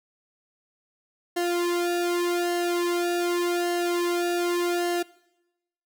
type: tone with flanger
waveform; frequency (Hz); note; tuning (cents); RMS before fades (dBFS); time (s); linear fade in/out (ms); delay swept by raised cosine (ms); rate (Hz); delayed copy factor
sawtooth; 349.2; F4; 0; -25; 1.36-5.03; 10; 0.83 to 1.93; 0.85; -1
effects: noise-tail reverb RT60 0.9 s tail -21 dB re dry